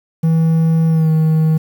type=tone with pitch glide; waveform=triangle; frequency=162.5 to 158.24 Hz; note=E3 to D#3; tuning=-24 to +30 cents; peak=-8 dBFS; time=0.23-1.58 s; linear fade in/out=10 ms; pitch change=-46 cents; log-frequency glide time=0.87-1.1 s; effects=7-bit